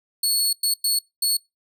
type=tone bursts at uneven times; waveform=20% pulse; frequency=4386 Hz; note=C#8; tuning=19 cents flat; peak=-13 dBFS; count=4; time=0.23-0.53 / 0.63-0.74 / 0.84-0.99 / 1.22-1.37 s; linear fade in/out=5 ms; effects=noise-tail reverb RT60 0.2 s tail -23 dB re dry